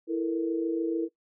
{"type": "tone cluster", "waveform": "sine", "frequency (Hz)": [330.7, 444, 470.9], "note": ["E4", "A4", "A#4"], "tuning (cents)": [6, 16, 18], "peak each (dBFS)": [-27, -33, -33], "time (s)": [0.07, 1.09], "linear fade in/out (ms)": 50, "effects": ["noise-tail reverb RT60 0.1 s tail -18 dB re dry"]}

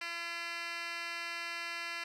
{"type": "tone with band-pass filter", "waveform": "10% pulse", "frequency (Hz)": 340, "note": "F4", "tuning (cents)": -46, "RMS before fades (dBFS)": -40, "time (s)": [0.01, 2.04], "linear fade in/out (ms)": 5, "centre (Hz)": 3000, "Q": 2.2, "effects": []}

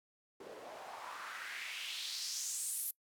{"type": "noise with band-pass filter sweep", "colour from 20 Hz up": "white", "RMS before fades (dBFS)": -43, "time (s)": [0.4, 2.91], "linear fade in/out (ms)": 5, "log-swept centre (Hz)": [410, 12000], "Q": 2.9, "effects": ["noise-tail reverb RT60 0.1 s tail -24 dB re dry"]}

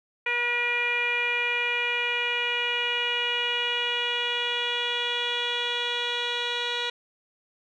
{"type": "tone with low-pass filter sweep", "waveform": "10% pulse", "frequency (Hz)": 481.4, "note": "B4", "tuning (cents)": -44, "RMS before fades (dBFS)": -27, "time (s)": [0.26, 6.9], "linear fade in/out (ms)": 5, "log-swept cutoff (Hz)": [2300, 3800], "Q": 5.3, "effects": []}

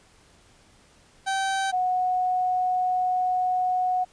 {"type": "tone pair in turn", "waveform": ["30% pulse", "sine"], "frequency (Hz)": [774, 733.9], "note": ["G5", "F#5"], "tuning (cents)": [-22, -14], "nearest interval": "minor second", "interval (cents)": 92, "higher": "first", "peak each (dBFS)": -21, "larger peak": "neither", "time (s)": [[1.26, 1.72], [1.72, 4.05]], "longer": "second", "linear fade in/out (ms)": 20, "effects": ["pink hiss -57 dBFS RMS until 4.12 s", "resampled to 22050 Hz"]}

